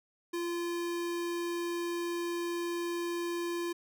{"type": "tone", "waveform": "square", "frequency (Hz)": 344.4, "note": "F4", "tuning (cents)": -24, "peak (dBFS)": -33, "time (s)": [0.33, 3.73], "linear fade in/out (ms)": 10, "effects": []}